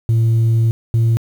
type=tone pair in turn; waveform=sine; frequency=113.8 / 114.37 Hz; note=A#2 / A#2; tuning=-41 / -33 cents; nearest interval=unison; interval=8 cents; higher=second; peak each=-8 dBFS; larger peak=neither; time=0.09-0.71 / 0.94-1.17 s; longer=first; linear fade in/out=0 ms; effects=tanh soft clip ceiling -10 dBFS + 7-bit